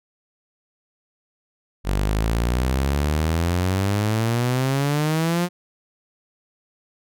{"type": "exponential sweep", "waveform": "sawtooth", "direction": "up", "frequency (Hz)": [47.25, 179.3], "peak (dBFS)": -15, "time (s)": [1.84, 5.49], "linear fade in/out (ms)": 50, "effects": []}